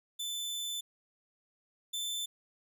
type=tone pair in turn; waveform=sawtooth; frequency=3520 / 3535 Hz; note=A7 / A7; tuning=0 / +7 cents; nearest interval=unison; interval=7 cents; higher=second; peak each=-32 / -31 dBFS; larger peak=second; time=0.19-0.81 / 1.93-2.26 s; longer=first; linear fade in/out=10 ms; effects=none